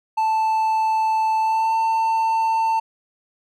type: tone with pitch glide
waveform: triangle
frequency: 880 to 895.9 Hz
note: A5 to A5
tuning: 0 to +31 cents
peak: -15 dBFS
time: 0.17-2.8 s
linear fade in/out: 10 ms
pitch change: +31 cents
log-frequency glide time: 1.4-1.75 s
effects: none